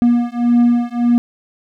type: beating tone pair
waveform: triangle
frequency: 238.5 / 240.2 Hz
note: A#3 / B3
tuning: +40 / -48 cents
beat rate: 1.7 Hz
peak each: -12 dBFS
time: 0.02-1.18 s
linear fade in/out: 0 ms
effects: none